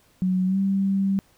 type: tone with pitch glide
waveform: sine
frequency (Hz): 185 to 194.98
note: F#3 to G3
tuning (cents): 0 to -9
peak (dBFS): -19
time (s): 0.22-1.19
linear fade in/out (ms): 0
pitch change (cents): +91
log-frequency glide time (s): 0.46-0.58
effects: pink hiss -60 dBFS RMS until 1.37 s